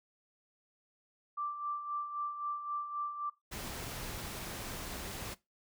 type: tone with tremolo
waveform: sine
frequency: 1174.7 Hz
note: D6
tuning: in tune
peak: -33 dBFS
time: 1.37-3.3 s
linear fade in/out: 10 ms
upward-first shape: sine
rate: 3.8 Hz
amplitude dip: 60%
type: noise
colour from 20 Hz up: pink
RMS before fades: -42 dBFS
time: 3.51-5.35 s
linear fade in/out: 20 ms
effects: noise-tail reverb RT60 0.2 s tail -19 dB re dry